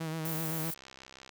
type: tone with vibrato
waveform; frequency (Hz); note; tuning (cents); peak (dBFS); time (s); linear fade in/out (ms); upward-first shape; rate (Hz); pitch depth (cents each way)
sawtooth; 160; D#3; +49; -30; 0-0.71; 10; sine; 7.8; 40
type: noise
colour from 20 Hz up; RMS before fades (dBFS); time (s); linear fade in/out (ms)
violet; -38; 0.25-0.74; 2
type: click train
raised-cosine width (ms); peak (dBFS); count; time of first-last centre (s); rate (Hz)
0.2; -31; 44; 0.64-1.293; 65.9
effects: none